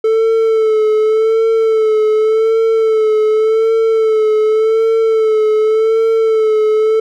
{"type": "tone with vibrato", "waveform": "triangle", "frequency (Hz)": 440, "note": "A4", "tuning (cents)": 0, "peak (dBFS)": -7, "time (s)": [0.04, 7], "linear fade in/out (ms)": 5, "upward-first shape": "sine", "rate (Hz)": 0.87, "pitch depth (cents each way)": 38, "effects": []}